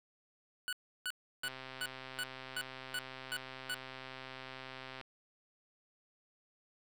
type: tone bursts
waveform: 25% pulse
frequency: 1480 Hz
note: F#6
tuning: in tune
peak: -32 dBFS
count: 9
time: 0.68-3.743 s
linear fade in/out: 0 ms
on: 47 ms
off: 330 ms
type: click train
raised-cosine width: 0.3 ms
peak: -30 dBFS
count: 469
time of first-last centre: 1.44-5.013 s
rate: 131 Hz
effects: none